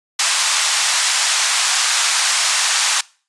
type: band-pass noise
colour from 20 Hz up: white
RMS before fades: -17 dBFS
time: 0.19-3.01 s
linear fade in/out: 5 ms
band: 840 to 8300 Hz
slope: 24 dB/octave
effects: noise-tail reverb RT60 0.4 s tail -23 dB re dry + resampled to 24000 Hz